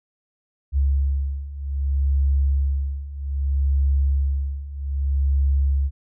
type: beating tone pair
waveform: sine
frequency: 68.7 / 69.33 Hz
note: C#2 / C#2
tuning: -15 / +1 cents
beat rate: 0.63 Hz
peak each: -23 / -20 dBFS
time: 0.72-5.91 s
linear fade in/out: 50 ms
effects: none